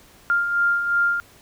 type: beating tone pair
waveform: sine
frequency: 1396.9 / 1399.7 Hz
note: F6 / F6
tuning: 0 / +3 cents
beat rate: 2.8 Hz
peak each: -27 / -18 dBFS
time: 0.3-1.2 s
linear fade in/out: 0 ms
effects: pink hiss -51 dBFS RMS until 1.41 s